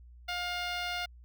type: tone with notch filter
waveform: 10% pulse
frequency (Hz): 709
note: F5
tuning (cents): +26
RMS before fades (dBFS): -35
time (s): 0.28-1.06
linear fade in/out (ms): 10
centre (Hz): 11000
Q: 0.62
effects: added 60 Hz sine -50 dBFS peak until 1.24 s

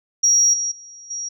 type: tone with level steps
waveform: sine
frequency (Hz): 5680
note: F8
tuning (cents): +28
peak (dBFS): -11 / -20 / -38 / -25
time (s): 0.23-1.29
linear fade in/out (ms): 10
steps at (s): 0.53 / 0.71 / 1.1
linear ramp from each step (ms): 10
effects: tanh soft clip ceiling -7 dBFS

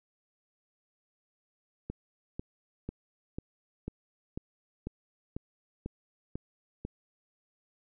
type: click train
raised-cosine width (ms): 3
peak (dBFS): -23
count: 11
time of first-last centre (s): 1.9-6.85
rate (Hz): 2.02
effects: none

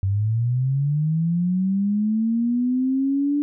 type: linear sweep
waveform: sine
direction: up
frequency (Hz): 94.6 to 292.9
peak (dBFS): -18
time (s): 0.03-3.42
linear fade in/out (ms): 0
effects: none

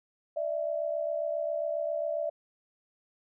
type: tone pair together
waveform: sine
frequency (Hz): 591.9 / 659.3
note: D5 / E5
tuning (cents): +13 / 0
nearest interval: major second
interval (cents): 187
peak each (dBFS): -31 / -32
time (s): 0.36-2.3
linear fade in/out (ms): 10
effects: none

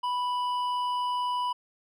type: tone with hard clipping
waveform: sine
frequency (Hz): 987.8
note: B5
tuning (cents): 0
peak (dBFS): -28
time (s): 0.03-1.53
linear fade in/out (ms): 10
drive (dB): 7
effects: none

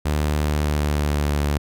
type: tone with pitch glide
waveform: sawtooth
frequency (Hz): 75 to 72.86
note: D2 to D2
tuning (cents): +37 to -13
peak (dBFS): -15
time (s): 0.05-1.58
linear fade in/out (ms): 10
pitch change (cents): -50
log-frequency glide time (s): 0.43-1.43
effects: none

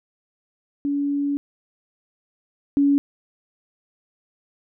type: tone pair in turn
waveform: sine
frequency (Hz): 284.5 / 282.5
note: C#4 / C#4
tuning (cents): +45 / +33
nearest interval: unison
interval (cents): 12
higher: first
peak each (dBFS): -20 / -14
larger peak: second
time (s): 0.85-1.37 / 2.77-2.98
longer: first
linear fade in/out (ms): 0
effects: none

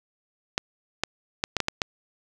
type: clicks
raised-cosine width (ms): 0.2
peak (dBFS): -6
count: 7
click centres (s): 0.579 / 1.036 / 1.439 / 1.567 / 1.603 / 1.684 / 1.818
effects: none

